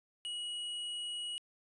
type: tone with tanh clipping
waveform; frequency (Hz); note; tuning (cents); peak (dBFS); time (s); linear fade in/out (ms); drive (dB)
sine; 2910; F#7; -29; -39; 0.25-1.38; 0; 11
effects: resampled to 24000 Hz